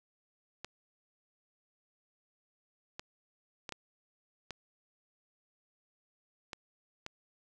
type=clicks; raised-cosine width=0.2 ms; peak=-23 dBFS; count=7; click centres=0.646 / 2.995 / 3.692 / 3.723 / 4.507 / 6.532 / 7.064 s; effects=none